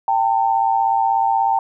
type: tone pair together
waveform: sine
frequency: 786.5 / 903 Hz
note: G5 / A5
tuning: +6 / +45 cents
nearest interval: major second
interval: 239 cents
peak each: -17 dBFS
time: 0.08-1.59 s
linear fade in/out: 2 ms
effects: none